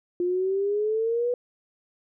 sine exponential sweep, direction up, 350 to 493.9 Hz, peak -22 dBFS, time 0.2-1.34 s, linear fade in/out 2 ms, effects none

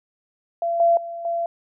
sine tone with level steps, 680 Hz, F5, 46 cents flat, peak -20 / -13 / -29 / -21 dBFS, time 0.62-1.46 s, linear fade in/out 2 ms, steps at 0.8 / 0.97 / 1.25 s, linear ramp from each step 2 ms, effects none

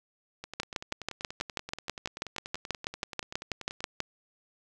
two click trains, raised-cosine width 0.2 ms, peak -13 / -22 dBFS, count 22 / 36, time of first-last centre 0.6-4.004 / 0.44-3.805 s, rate 6.17 / 10.4 Hz, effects none

